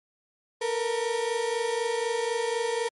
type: tone pair together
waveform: 35% pulse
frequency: 453 / 477 Hz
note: A#4 / A#4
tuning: -50 / +40 cents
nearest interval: minor second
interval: 90 cents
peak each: -27 dBFS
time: 0.61-2.89 s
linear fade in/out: 10 ms
effects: MP3 48 kbps